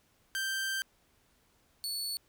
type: tone pair in turn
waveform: sawtooth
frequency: 1568 / 4435 Hz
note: G6 / C#8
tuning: 0 / 0 cents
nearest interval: octave + tritone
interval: 1800 cents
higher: second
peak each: -28 / -31 dBFS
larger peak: first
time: 0.35-0.82 / 1.84-2.17 s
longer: first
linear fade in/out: 0 ms
effects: pink hiss -69 dBFS RMS until 2.28 s